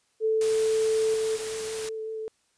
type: tone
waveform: sine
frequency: 440 Hz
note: A4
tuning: in tune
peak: -21 dBFS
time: 0.2-1.4 s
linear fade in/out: 50 ms
type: noise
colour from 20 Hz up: white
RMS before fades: -36 dBFS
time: 0.41-1.89 s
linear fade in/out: 2 ms
type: tone with vibrato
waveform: sine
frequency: 440 Hz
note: A4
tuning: in tune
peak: -31 dBFS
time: 1.14-2.28 s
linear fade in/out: 0 ms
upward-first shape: sine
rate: 5.4 Hz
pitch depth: 11 cents each way
effects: white hiss -69 dBFS RMS until 2.57 s + resampled to 22050 Hz